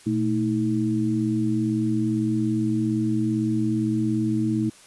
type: tone cluster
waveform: sine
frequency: 119.9 / 221.7 / 319.3 Hz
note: A#2 / A3 / D#4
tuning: +49 / +13 / +45 cents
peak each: -27 / -24 / -24 dBFS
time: 0.06-4.7 s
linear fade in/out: 10 ms
effects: white hiss -50 dBFS RMS until 4.86 s + resampled to 24000 Hz